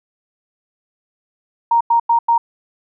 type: tone bursts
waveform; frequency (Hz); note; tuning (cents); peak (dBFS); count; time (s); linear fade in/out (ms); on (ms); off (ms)
sine; 932.3; A#5; 0; -10; 4; 1.71-2.38; 5; 97; 94
effects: none